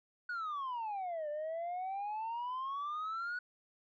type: exponential two-way sweep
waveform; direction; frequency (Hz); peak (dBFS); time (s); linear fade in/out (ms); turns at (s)
sine; down then up; 1480 to 587.3 to 1480; -34; 0.29-3.39; 5; 1.29
effects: tanh soft clip ceiling -35 dBFS